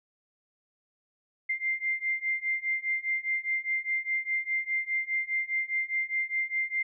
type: beating tone pair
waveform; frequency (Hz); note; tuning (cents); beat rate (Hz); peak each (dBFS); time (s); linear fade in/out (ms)
sine; 2093 / 2097.9; C7 / C7; 0 / +4; 4.9; -31 / -30; 1.49-6.83; 10
effects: none